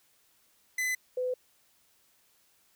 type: tone pair in turn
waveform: 45% pulse / sine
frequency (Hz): 2017 / 504.2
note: B6 / B4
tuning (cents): +36 / +36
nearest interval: 2 octaves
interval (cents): 2400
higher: first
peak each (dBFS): -28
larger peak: neither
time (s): 0.78-0.95 / 1.17-1.34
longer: neither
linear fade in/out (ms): 5
effects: white hiss -67 dBFS RMS until 2.75 s